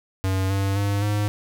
square tone with pitch steps, 95.1 / 97.94 / 100.87 / 103.89 Hz, F#2 / G2 / G2 / G#2, +48 / -1 / +50 / +1 cents, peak -21 dBFS, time 0.24-1.28 s, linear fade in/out 0 ms, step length 260 ms, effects none

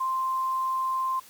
sine tone, 1046.5 Hz, C6, in tune, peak -24 dBFS, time 0-1.2 s, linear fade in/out 10 ms, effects white hiss -51 dBFS RMS until 1.29 s + MP3 96 kbps

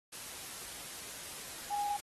sine tone in noise, 820 Hz, G#5, 22 cents flat, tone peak -32 dBFS, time 1.7-1.97 s, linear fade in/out 10 ms, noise white, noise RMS -45 dBFS, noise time 0.12-2.01 s, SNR +10 dB, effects AAC 32 kbps

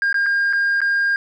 sine tone with dropouts, 1611 Hz, G6, 47 cents sharp, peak -13 dBFS, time 0.02-1.16 s, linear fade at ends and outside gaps 1 ms, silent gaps 0.128-0.143 / 0.261-0.264 / 0.528-0.533 / 0.805-0.816 s, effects tanh soft clip ceiling -14 dBFS

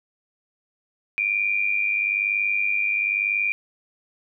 sine tone pair together, 2349 / 2450 Hz, D7 / D#7, 0 / -27 cents, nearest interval minor second, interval 73 cents, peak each -23 dBFS, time 1.18-3.52 s, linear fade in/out 0 ms, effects none

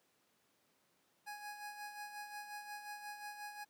25% pulse tone with tremolo, 830.6 Hz, G#5, in tune, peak -40 dBFS, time 1.26-3.65 s, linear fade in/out 20 ms, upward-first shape sine, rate 5.6 Hz, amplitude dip 55%, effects pink hiss -75 dBFS RMS until 3.69 s + high-pass 200 Hz 12 dB/octave

